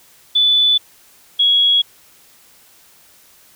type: tone pair in turn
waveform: sine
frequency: 3482 / 3330 Hz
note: A7 / G#7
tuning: -19 / +4 cents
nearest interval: minor second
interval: 77 cents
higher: first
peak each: -10 dBFS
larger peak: neither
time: 0.35-0.78 / 1.39-1.82 s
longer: neither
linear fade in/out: 10 ms
effects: white hiss -49 dBFS RMS until 3.55 s